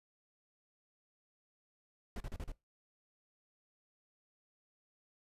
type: noise bursts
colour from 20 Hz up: brown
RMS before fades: -41 dBFS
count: 5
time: 2.16-2.519 s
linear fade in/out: 2 ms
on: 43 ms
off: 36 ms
effects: noise-tail reverb RT60 0.2 s tail -20 dB re dry + resampled to 32000 Hz